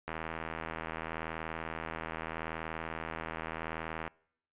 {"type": "click train", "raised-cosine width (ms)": 0.5, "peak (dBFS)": -22, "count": 324, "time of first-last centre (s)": [0.08, 4.078], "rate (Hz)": 80.8, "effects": ["noise-tail reverb RT60 0.7 s tail -25 dB re dry", "resampled to 8000 Hz"]}